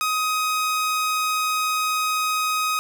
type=tone; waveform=sawtooth; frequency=1257 Hz; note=D#6; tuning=17 cents sharp; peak=-17 dBFS; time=0.01-2.79 s; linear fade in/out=0 ms; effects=9-bit